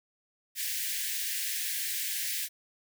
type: high-pass noise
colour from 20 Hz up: white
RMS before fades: -33 dBFS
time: 0.55-2.49 s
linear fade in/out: 50 ms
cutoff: 1600 Hz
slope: 96 dB/octave
effects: none